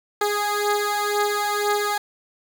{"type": "beating tone pair", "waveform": "15% pulse", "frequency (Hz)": [412.9, 414.9], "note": ["G#4", "G#4"], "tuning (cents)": [-10, -2], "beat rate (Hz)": 2, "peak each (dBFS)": [-16, -19], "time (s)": [0.21, 1.98], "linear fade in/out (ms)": 5, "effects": ["8-bit"]}